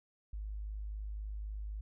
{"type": "tone", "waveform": "sine", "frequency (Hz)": 51.91, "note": "G#1", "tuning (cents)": 0, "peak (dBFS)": -38, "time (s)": [0.33, 1.81], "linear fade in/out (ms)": 5, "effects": []}